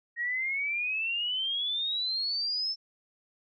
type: exponential sweep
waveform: sine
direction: up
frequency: 1872 to 5340 Hz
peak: -28 dBFS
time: 0.16-2.76 s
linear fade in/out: 50 ms
effects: none